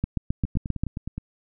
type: two click trains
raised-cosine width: 5 ms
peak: -11 / -18 dBFS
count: 7 / 8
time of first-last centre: 0.04-0.836 / 0.45-1.18 s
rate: 7.54 / 9.59 Hz
effects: none